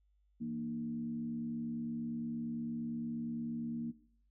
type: tone with frequency modulation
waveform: sine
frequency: 233.1 Hz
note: A#3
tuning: in tune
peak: -36 dBFS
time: 0.4-3.92 s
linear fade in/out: 20 ms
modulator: 68.7 Hz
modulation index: 0.59
effects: noise-tail reverb RT60 0.6 s tail -18 dB re dry + added 50 Hz sine -69 dBFS peak until 4.3 s